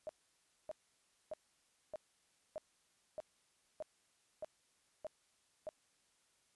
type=tone bursts; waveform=sine; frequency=621 Hz; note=D#5; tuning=3 cents flat; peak=-40 dBFS; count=10; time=0.07-5.69 s; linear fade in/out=0 ms; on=22 ms; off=600 ms; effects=white hiss -75 dBFS RMS until 6.55 s + resampled to 24000 Hz